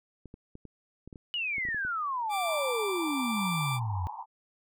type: clicks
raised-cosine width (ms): 3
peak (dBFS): -32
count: 12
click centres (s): 0.257 / 0.341 / 0.554 / 0.653 / 1.076 / 1.128 / 1.158 / 1.582 / 1.652 / 1.687 / 1.746 / 1.85
type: exponential sweep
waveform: sine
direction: down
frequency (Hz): 2963 to 84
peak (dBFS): -29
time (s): 1.34-4.07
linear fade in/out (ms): 0
type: tone with tremolo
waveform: 20% pulse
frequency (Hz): 1174.7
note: D6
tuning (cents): 0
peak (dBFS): -26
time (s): 2.29-3.8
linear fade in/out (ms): 50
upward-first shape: triangle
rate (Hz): 1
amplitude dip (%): 30
type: band-pass noise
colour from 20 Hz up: white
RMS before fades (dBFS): -40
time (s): 2.43-4.26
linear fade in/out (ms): 50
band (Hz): 810 to 1000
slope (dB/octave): 96
effects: none